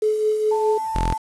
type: tone with tremolo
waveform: sine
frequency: 428.9 Hz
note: A4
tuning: 44 cents flat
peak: -15 dBFS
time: 0.02-0.78 s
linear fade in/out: 5 ms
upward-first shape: triangle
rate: 4.8 Hz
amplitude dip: 50%
type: tone with vibrato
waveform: sine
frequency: 883 Hz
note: A5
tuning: 6 cents sharp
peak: -23 dBFS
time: 0.51-1.18 s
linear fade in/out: 10 ms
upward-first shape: sine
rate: 5.7 Hz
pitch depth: 9 cents each way
type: tone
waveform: sawtooth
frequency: 42.89 Hz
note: F1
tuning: 31 cents flat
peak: -16 dBFS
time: 0.95-1.13 s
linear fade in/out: 0 ms
effects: resampled to 24000 Hz + 7-bit